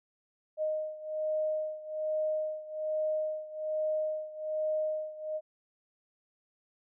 sine beating tone pair, 619 / 620.2 Hz, D#5 / D#5, -9 / -6 cents, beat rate 1.2 Hz, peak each -32 / -35 dBFS, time 0.57-5.41 s, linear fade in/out 50 ms, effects none

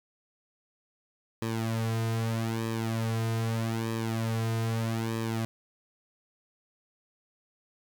sawtooth tone with flanger, 113.2 Hz, A2, 50 cents sharp, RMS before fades -30 dBFS, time 1.42-5.45 s, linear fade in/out 0 ms, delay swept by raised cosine 1.4 to 3.6 ms, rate 0.8 Hz, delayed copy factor -0.8, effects none

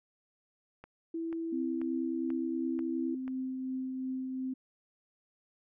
click train, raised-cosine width 0.5 ms, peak -33 dBFS, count 6, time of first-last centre 0.84-3.279 s, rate 2.05 Hz
sine tone, 329.6 Hz, E4, in tune, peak -33 dBFS, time 1.14-3.15 s, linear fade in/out 5 ms
sine tone with tremolo, 260 Hz, C4, 11 cents flat, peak -32 dBFS, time 1.52-4.54 s, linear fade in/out 10 ms, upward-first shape triangle, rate 2.8 Hz, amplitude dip 30%
effects none

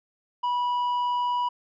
sine tone with tanh clipping, 978 Hz, B5, 17 cents flat, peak -24 dBFS, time 0.43-1.49 s, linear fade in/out 10 ms, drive 5 dB, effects none

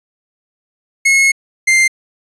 45% pulse tone pair in turn, 2174 / 2095 Hz, C#7 / C7, -34 / +2 cents, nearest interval minor second, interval 64 cents, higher first, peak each -8 dBFS, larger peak neither, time 1.05-1.32 / 1.67-1.88 s, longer first, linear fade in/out 10 ms, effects resampled to 24000 Hz

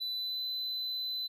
triangle tone with pitch glide, 3989 to 4021 Hz, B7 to B7, +17 to +30 cents, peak -32 dBFS, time 0-1.28 s, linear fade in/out 20 ms, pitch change +13 cents, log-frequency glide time 0.12-0.45 s, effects none

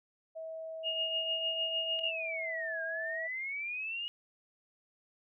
sine tone with pitch glide, 645 to 651 Hz, E5 to E5, -38 to -22 cents, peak -39 dBFS, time 0.35-3.28 s, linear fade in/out 20 ms, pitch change +16 cents, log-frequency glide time 0.87-1.52 s
sine tone with tremolo, 2850 Hz, F7, 34 cents sharp, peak -29 dBFS, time 0.83-2.12 s, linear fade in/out 50 ms, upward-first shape triangle, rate 6.6 Hz, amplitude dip 55%
sine exponential two-way sweep, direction down then up, 2902 to 1601 to 2902 Hz, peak -35 dBFS, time 1.99-4.08 s, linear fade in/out 0 ms, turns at 2.83 s
effects none

